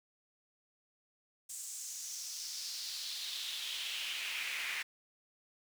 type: noise with high-pass filter sweep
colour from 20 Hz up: brown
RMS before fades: -41 dBFS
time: 1.49-4.83 s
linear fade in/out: 10 ms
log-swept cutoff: 7800 to 2100 Hz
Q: 3.2
effects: none